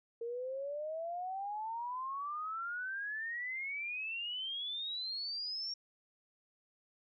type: exponential sweep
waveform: sine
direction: up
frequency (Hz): 458.9 to 5580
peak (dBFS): -37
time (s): 0.21-5.74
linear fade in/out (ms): 5
effects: none